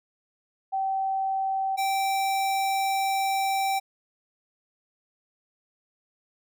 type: tone pair in turn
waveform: sine / square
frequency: 772 / 778.3 Hz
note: G5 / G5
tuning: -27 / -13 cents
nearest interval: unison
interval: 14 cents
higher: second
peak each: -24 dBFS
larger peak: neither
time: 0.72-1.77 / 1.77-3.8 s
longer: second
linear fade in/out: 20 ms
effects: none